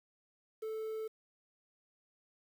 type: tone with quantisation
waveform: triangle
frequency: 438.9 Hz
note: A4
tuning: 4 cents flat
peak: -35 dBFS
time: 0.62-1.08 s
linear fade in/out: 10 ms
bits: 10
effects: none